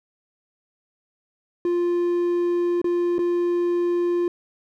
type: tone with dropouts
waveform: triangle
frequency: 349.2 Hz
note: F4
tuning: in tune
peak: -17 dBFS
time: 1.65-4.28 s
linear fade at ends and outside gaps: 2 ms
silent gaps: 2.816-2.843 / 3.183-3.19 s
effects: none